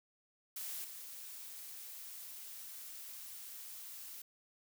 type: noise with level steps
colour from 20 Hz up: blue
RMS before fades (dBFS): -43 / -49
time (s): 0.56-4.22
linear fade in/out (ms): 5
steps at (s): 0.84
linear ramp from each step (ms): 5
effects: none